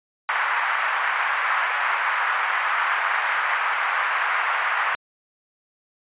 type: band-pass noise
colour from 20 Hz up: pink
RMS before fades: -23 dBFS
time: 0.29-4.95 s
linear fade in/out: 0 ms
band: 980 to 2100 Hz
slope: 24 dB/octave
effects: resampled to 8000 Hz